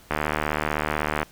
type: click train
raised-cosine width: 0.5 ms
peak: -8 dBFS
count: 86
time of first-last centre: 0.11-1.23 s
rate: 75.9 Hz
effects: pink hiss -52 dBFS RMS until 1.31 s